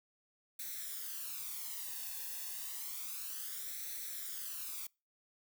blue noise with flanger, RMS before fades -43 dBFS, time 0.59-4.87 s, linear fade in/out 5 ms, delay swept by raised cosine 0.5 to 1.14 ms, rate 0.3 Hz, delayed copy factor +0.7, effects noise-tail reverb RT60 0.3 s tail -26 dB re dry

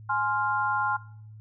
sine chord, F minor, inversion first, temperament just, 838.1 / 1047.7 / 1396.9 Hz, Ab5 / C6 / F6, +16 / +2 / 0 cents, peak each -28 dBFS, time 0.09-0.97 s, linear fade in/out 10 ms, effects noise-tail reverb RT60 0.6 s tail -20 dB re dry + added 108 Hz sine -43 dBFS peak until 1.4 s

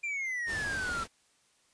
triangle exponential sweep, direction down, 2400 to 1333 Hz, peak -30 dBFS, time 0.03-1.04 s, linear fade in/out 10 ms
pink noise, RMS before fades -40 dBFS, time 0.46-1.08 s, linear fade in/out 50 ms
effects white hiss -68 dBFS RMS until 1.73 s + resampled to 22050 Hz

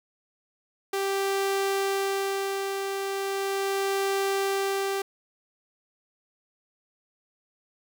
sawtooth tone with tremolo, 392 Hz, G4, in tune, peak -20 dBFS, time 0.93-5.02 s, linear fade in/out 5 ms, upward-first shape sine, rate 0.38 Hz, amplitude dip 40%, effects 10-bit

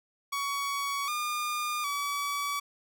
sawtooth tone with pitch steps, 1124 / 1210 / 1142 Hz, C#6 / D#6 / D6, +24 / -49 / -49 cents, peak -26 dBFS, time 0.32-2.6 s, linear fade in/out 10 ms, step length 760 ms, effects none

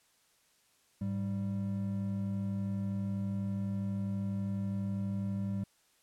triangle tone pair together, 103.83 / 196 Hz, G#2 / G3, 0 / 0 cents, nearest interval major seventh, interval 1100 cents, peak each -34 / -32 dBFS, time 1.01-5.64 s, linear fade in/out 5 ms, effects white hiss -69 dBFS RMS until 6.02 s + low-pass 11000 Hz 12 dB/octave

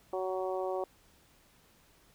harmonic tone, 186.7 Hz, F#3, 16 cents sharp, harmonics 2 / 3 / 4 / 5 / 6, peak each -35 / -36 / -38 / -44 / -45 dBFS, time 0.13-0.84 s, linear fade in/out 2 ms, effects pink hiss -64 dBFS RMS until 2.14 s

